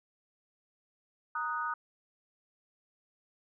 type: chord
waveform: sine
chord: D# minor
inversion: second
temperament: equal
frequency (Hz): 932.3 / 1244.5 / 1480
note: A#5 / D#6 / F#6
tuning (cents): 0 / 0 / 0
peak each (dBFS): -38 / -34 / -37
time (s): 1.35-1.74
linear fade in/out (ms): 5
effects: none